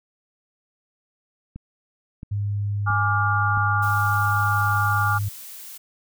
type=click train; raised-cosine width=5 ms; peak=-23 dBFS; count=4; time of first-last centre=1.56-3.573 s; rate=1.49 Hz
type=tone; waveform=sine; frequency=102.1 Hz; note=G#2; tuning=29 cents flat; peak=-22 dBFS; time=2.31-5.29 s; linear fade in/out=10 ms
type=chord; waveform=sine; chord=D diminished; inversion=second; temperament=equal with one note detuned; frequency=830.6 / 1174.7 / 1412.3 Hz; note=Ab5 / D6 / F6; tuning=0 / 0 / +19 cents; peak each=-26 / -24 / -23 dBFS; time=2.86-5.19 s; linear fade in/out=20 ms
type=noise; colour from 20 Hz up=blue; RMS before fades=-39 dBFS; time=3.82-5.78 s; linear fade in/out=10 ms
effects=none